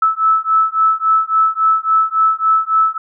sine beating tone pair, 1306 / 1309.6 Hz, E6 / E6, -17 / -12 cents, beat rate 3.6 Hz, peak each -14 dBFS, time 0.02-2.98 s, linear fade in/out 5 ms, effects none

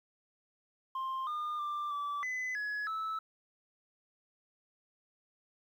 sine tone with pitch steps, 1054 / 1213 / 1184 / 1157 / 2015 / 1687 / 1307 Hz, C6 / D#6 / D6 / D6 / B6 / G#6 / E6, +12 / -44 / +14 / -26 / +34 / +27 / -15 cents, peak -31 dBFS, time 0.95-3.19 s, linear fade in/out 5 ms, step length 320 ms, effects tanh soft clip ceiling -33 dBFS + 11-bit

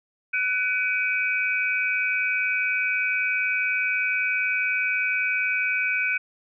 sine tone cluster, 1495 / 2296 / 2506 Hz, F#6 / D7 / D#7, +17 / -40 / +12 cents, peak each -26 dBFS, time 0.33-6.18 s, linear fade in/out 10 ms, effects none

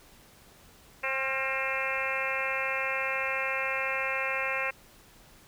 harmonic tone with a mistuned harmonic, 266 Hz, C4, 29 cents sharp, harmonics 2 / 3 / 4 / 5 / 6 / 7 / 8 / 9 / 10, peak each -36 / -41 / -37 / -39 / -38 / -36 / -36 / -35 / -35 dBFS, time 1.03-4.71 s, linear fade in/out 10 ms, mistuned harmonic 5, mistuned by +49 cents, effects pink hiss -56 dBFS RMS until 5.47 s

